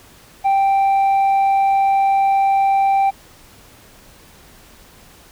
sine tone with tanh clipping, 784 Hz, G5, in tune, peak -13 dBFS, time 0.44-3.11 s, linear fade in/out 20 ms, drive 3 dB, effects pink hiss -46 dBFS RMS until 5.31 s

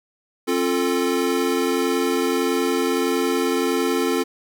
square chord, F major, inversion second, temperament equal with one note detuned, 267.6 / 349.2 / 440 Hz, C4 / F4 / A4, +39 / 0 / 0 cents, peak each -24 dBFS, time 0.47-4.24 s, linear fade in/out 20 ms, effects none

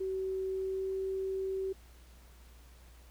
sine tone with pitch glide, 380 to 382.9 Hz, F#4 to G4, +46 to -41 cents, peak -32 dBFS, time 0-1.73 s, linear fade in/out 10 ms, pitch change +13 cents, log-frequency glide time 0.48-0.95 s, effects added 60 Hz sine -54 dBFS peak until 3.1 s + pink hiss -62 dBFS RMS until 3.1 s

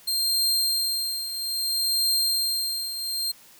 sawtooth tone with tremolo, 4186 Hz, C8, in tune, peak -17 dBFS, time 0.07-3.32 s, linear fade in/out 10 ms, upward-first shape triangle, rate 0.61 Hz, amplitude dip 70%, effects white hiss -52 dBFS RMS until 3.59 s

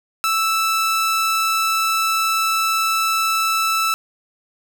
sawtooth tone, 1318.5 Hz, E6, in tune, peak -13 dBFS, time 0.24-3.94 s, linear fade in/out 0 ms, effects 9-bit

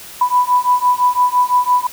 sine beating tone pair, 987.8 / 993.7 Hz, B5 / B5, 0 / +10 cents, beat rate 5.9 Hz, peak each -14 dBFS, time 0.21-1.87 s, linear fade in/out 5 ms, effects white hiss -35 dBFS RMS until 1.92 s

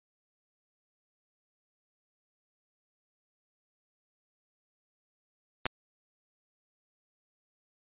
clicks, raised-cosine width 0.3 ms, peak -13 dBFS, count 2, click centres 5.656 / 5.664 s, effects resampled to 8000 Hz

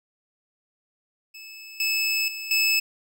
25% pulse tone with level steps, 2607 Hz, E7, 20 cents flat, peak -36 / -18 / -28 / -15 dBFS, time 1.34-2.8 s, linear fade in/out 10 ms, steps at 1.8 / 2.28 / 2.51 s, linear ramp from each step 2 ms, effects none

